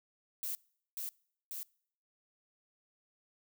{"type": "noise with echo", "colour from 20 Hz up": "violet", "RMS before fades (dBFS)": -38, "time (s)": [0.43, 0.55], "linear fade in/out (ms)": 0, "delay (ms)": 540, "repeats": 2, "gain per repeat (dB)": -2, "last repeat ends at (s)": 1.63, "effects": ["noise-tail reverb RT60 0.6 s tail -25 dB re dry"]}